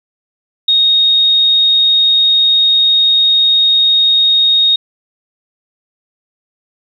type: tone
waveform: sine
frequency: 3729 Hz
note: A#7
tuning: in tune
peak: -7 dBFS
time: 0.68-4.76 s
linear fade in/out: 5 ms
effects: 8-bit